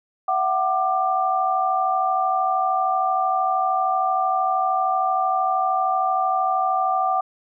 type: tone cluster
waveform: sine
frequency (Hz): 679 / 752 / 1189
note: F5 / F#5 / D6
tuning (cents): -49 / +28 / +21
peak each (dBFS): -28 / -20 / -23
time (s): 0.28-7.21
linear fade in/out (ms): 5
effects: none